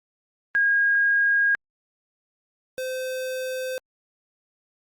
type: tone pair in turn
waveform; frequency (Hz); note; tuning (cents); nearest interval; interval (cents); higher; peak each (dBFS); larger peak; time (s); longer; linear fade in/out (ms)
sine / square; 1631 / 515.7; G#6 / C5; -32 / -25; octave + minor sixth; 1993; first; -17 / -28; first; 0.55-1.55 / 2.78-3.78; neither; 0
effects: Opus 48 kbps